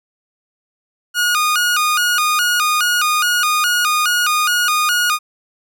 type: tone with vibrato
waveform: sawtooth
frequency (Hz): 1331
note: E6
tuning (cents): +16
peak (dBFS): -10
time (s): 1.14-5.19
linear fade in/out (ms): 50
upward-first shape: square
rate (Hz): 2.4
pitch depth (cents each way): 140
effects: none